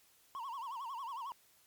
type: tone with vibrato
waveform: triangle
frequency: 1008 Hz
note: B5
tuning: 35 cents sharp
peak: -38 dBFS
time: 0.35-1.32 s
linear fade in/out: 0 ms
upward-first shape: sine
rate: 11 Hz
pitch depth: 190 cents each way
effects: white hiss -67 dBFS RMS until 1.66 s + MP3 96 kbps